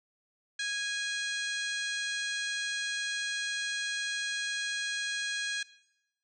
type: harmonic tone with a mistuned harmonic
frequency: 826 Hz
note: G#5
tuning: 10 cents flat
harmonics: 2 / 3 / 4 / 5 / 6 / 7 / 8 / 9 / 10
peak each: -34 / -41 / -39 / -39 / -50 / -47 / -44 / -54 / -47 dBFS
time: 0.59-5.63 s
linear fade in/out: 5 ms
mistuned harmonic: 7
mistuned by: +23 cents
effects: noise-tail reverb RT60 0.9 s tail -20 dB re dry